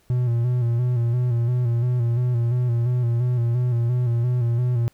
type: tone with vibrato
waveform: triangle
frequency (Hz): 120.8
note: B2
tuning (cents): -38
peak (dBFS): -16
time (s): 0.1-4.88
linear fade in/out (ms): 0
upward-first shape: square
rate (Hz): 2.9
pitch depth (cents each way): 48
effects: pink hiss -61 dBFS RMS until 4.93 s